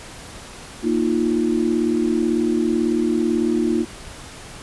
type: chord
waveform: sine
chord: Bb suspended fourth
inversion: none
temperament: equal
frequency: 233.1 / 311.1 / 349.2 Hz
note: Bb3 / Eb4 / F4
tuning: 0 / 0 / 0 cents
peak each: -21 dBFS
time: 0.82-3.86 s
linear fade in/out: 50 ms
effects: pink hiss -38 dBFS RMS until 4.62 s + resampled to 24000 Hz